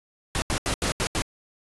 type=noise bursts at uneven times; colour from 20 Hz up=pink; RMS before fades=-25 dBFS; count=6; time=0.35-0.42 / 0.5-0.58 / 0.66-0.74 / 0.82-0.92 / 1-1.07 / 1.15-1.22 s; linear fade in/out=0 ms; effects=resampled to 24000 Hz